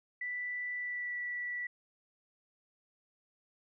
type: tone with pitch glide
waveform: sine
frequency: 1975.5 to 1956.2 Hz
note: B6 to B6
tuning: 0 to -17 cents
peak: -35 dBFS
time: 0.21-1.67 s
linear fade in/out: 5 ms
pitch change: -17 cents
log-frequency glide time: 0.75-1.16 s
effects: none